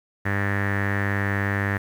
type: tone with low-pass filter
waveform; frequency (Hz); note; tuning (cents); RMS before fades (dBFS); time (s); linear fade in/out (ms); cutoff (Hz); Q
sawtooth; 99.8; G2; +32; -24; 0.25-1.78; 10; 1800; 8
effects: 8-bit